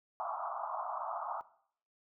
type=band-pass noise; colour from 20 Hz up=pink; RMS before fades=-39 dBFS; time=0.2-1.41 s; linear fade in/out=0 ms; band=650 to 1300 Hz; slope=96 dB/octave; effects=noise-tail reverb RT60 0.6 s tail -17 dB re dry